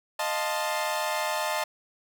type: chord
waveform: sawtooth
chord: F dominant seventh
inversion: third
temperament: equal with one note detuned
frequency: 618.3 / 698.5 / 880 / 1046.5 Hz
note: Eb5 / F5 / A5 / C6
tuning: -11 / 0 / 0 / 0 cents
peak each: -27 / -31 / -27 / -31 dBFS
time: 0.19-1.64 s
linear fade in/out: 5 ms
effects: none